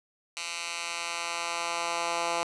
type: tone with high-pass filter sweep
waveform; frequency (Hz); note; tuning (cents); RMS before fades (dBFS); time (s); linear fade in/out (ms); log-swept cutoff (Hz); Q
10% pulse; 170; F3; -46; -32; 0.37-2.43; 0; 2400 to 670; 0.83
effects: resampled to 22050 Hz + 8-bit